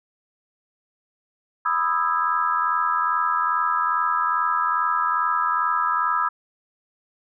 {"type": "chord", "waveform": "sine", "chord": "E major seventh", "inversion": "second", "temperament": "just", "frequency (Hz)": [988.9, 1236.1, 1318.5, 1648.1], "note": ["B5", "D#6", "E6", "G#6"], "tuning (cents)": [2, -12, 0, -14], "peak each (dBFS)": [-25, -24, -23, -29], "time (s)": [1.65, 6.29], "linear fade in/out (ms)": 10, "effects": []}